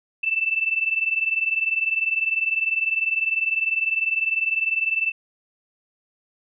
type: tone pair together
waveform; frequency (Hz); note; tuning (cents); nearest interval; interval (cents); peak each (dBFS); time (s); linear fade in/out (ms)
sine; 2637 / 2657; E7 / E7; 0 / +13; unison; 13; -24 / -22; 0.23-5.12; 10
effects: none